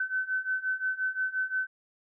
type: beating tone pair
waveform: sine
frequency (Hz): 1519 / 1524.7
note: F#6 / G6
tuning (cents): +45 / -48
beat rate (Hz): 5.7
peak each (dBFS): -32 / -30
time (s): 0-1.67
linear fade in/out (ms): 5
effects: none